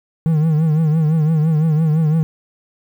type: tone with vibrato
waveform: triangle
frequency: 157.1 Hz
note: D#3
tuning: 17 cents sharp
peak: -10 dBFS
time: 0.26-2.23 s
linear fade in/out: 0 ms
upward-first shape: triangle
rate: 5.9 Hz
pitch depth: 95 cents each way
effects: 8-bit